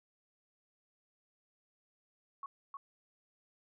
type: tone with echo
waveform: sine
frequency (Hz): 1108.7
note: C#6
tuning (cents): 0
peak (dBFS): -40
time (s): 2.43-2.46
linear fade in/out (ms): 2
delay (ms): 310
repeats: 1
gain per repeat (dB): -2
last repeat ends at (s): 2.77
effects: none